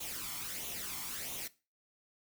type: noise with flanger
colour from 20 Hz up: white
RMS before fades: -41 dBFS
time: 0-1.48 s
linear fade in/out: 10 ms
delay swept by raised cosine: 0.3 to 0.94 ms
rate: 1.5 Hz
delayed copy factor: +0.6
effects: noise-tail reverb RT60 0.3 s tail -18 dB re dry